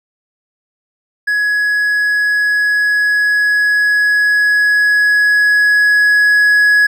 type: tone with level ramp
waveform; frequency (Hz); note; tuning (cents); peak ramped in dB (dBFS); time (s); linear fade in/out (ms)
triangle; 1678; G#6; +17; -10 to -5; 1.27-6.87; 10
effects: none